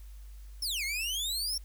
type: exponential two-way sweep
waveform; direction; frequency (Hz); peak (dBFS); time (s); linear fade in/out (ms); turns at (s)
sawtooth; down then up; 5588 to 2093 to 5588; -28; 0.62-1.58; 5; 0.84
effects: added 50 Hz sine -44 dBFS peak until 1.64 s + white hiss -63 dBFS RMS until 1.64 s